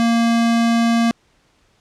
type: tone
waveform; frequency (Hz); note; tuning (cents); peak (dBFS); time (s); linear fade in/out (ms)
square; 231.8; A#3; -10; -14; 0-1.11; 0
effects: pink hiss -59 dBFS RMS until 1.8 s + low-pass 7000 Hz 12 dB/octave